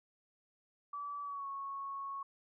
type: tone with pitch glide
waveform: sine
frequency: 1152 to 1103.2 Hz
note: D6 to C#6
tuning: -34 to -9 cents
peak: -39 dBFS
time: 0.93-2.23 s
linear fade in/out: 5 ms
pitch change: -75 cents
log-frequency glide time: 1.23-1.47 s
effects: none